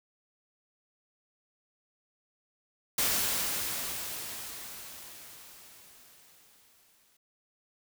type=noise with exponential decay; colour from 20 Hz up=white; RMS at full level=-27 dBFS; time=2.98-7.17 s; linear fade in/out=5 ms; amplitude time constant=910 ms; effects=none